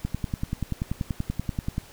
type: click train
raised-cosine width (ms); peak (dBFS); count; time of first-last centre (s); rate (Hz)
5; -14; 19; 0.05-1.781; 10.4
effects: pink hiss -49 dBFS RMS until 1.92 s